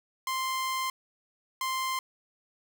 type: tone bursts at uneven times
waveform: sawtooth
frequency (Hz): 1046.5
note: C6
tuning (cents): 0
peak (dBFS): -25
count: 2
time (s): 0.27-0.9 / 1.61-1.99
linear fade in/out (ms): 2
effects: none